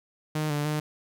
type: tone with pitch steps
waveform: sawtooth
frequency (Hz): 153.7 / 147 / 151.6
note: D#3 / D3 / D#3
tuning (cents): -21 / +2 / -45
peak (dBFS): -22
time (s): 0.35-0.8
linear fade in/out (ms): 5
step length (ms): 150
effects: none